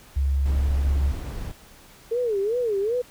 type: tone with pitch glide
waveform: sine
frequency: 68.8 to 69.28 Hz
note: C#2 to C#2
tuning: -12 to 0 cents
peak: -19 dBFS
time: 0.16-1.12 s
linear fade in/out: 10 ms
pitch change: +12 cents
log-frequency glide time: 0.37-0.79 s
type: noise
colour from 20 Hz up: brown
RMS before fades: -32 dBFS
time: 0.45-1.52 s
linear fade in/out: 10 ms
type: tone with vibrato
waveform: sine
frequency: 440.9 Hz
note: A4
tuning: 4 cents sharp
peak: -21 dBFS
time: 2.11-3.02 s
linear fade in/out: 10 ms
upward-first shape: sine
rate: 2.6 Hz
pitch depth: 210 cents each way
effects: pink hiss -50 dBFS RMS until 3.1 s